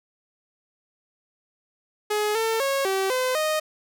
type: tone with pitch steps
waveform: sawtooth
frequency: 421 / 448.7 / 548 / 385 / 511 / 620 Hz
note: G#4 / A4 / C#5 / G4 / C5 / D#5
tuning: +24 / +34 / -20 / -31 / -41 / -6 cents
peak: -18 dBFS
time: 2.1-3.6 s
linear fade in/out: 10 ms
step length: 250 ms
effects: none